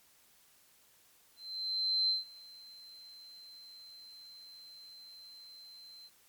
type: tone with ADSR envelope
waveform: sine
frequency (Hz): 4097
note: C8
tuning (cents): -37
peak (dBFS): -26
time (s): 1.36-6.1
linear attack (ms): 730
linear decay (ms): 150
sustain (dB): -24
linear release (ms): 39
effects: white hiss -65 dBFS RMS until 6.28 s + MP3 96 kbps